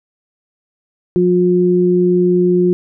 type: tone pair together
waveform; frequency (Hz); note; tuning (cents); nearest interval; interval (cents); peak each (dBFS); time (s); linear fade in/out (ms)
sine; 179.07 / 357.8; F3 / F4; +44 / +42; octave; 1198; -14 / -11; 1.16-2.73; 0
effects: none